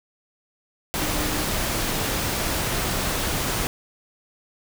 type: tone in noise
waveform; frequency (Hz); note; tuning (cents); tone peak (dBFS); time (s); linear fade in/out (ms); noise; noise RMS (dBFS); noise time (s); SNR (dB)
sine; 302.8; D#4; -47; -31; 0.99-1.43; 0; pink; -25; 0.94-3.67; -9
effects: none